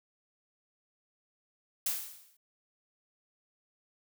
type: noise with exponential decay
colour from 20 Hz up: blue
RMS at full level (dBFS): -29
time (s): 1.86-2.37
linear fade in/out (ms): 5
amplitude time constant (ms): 110
effects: none